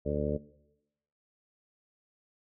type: harmonic tone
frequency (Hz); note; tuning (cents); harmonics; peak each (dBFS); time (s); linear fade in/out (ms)
73.6; D2; +4; 1 / 2 / 3 / 4 / 5 / 6 / 7 / 8; -36 / -36 / -37 / -39 / -40 / -34 / -39 / -36; 0.05-0.38; 20
effects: noise-tail reverb RT60 0.9 s tail -20 dB re dry